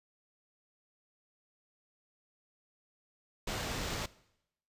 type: noise with sample-and-hold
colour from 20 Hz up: pink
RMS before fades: -37 dBFS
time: 3.47-4.06 s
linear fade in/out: 5 ms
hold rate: 11025 Hz
effects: noise-tail reverb RT60 0.8 s tail -20 dB re dry + resampled to 32000 Hz